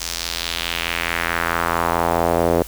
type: tone with band-pass filter sweep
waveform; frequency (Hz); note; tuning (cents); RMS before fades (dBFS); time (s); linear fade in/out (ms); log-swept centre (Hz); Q
sawtooth; 84.6; E2; +45; -21; 0-2.63; 10; 6200 to 490; 1.8
effects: added 50 Hz sine -36 dBFS peak until 2.67 s + white hiss -38 dBFS RMS until 2.67 s